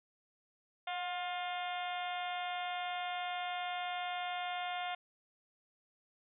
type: harmonic tone with a mistuned harmonic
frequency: 353.7 Hz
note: F4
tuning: 22 cents sharp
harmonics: 2 / 3 / 4 / 5 / 6 / 7 / 8 / 9 / 10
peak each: -38 / -48 / -46 / -51 / -46 / -51 / -50 / -50 / -49 dBFS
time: 0.87-4.95 s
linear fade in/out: 5 ms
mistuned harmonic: 2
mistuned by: +27 cents
effects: none